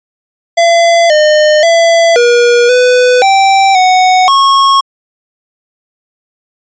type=tone with pitch steps; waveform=square; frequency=678 / 608 / 670 / 479.3 / 498.2 / 779 / 741 / 1094 Hz; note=E5 / D#5 / E5 / A#4 / B4 / G5 / F#5 / C#6; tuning=+49 / -40 / +28 / +48 / +15 / -11 / +2 / -23 cents; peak=-5 dBFS; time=0.57-4.81 s; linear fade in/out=10 ms; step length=530 ms; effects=resampled to 16000 Hz